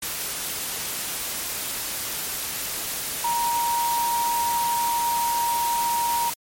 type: tone in noise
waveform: sine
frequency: 942 Hz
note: A#5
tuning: 18 cents sharp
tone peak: -21 dBFS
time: 3.24-6.3 s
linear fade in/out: 5 ms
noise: white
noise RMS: -29 dBFS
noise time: 0.02-6.34 s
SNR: +5 dB
effects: MP3 64 kbps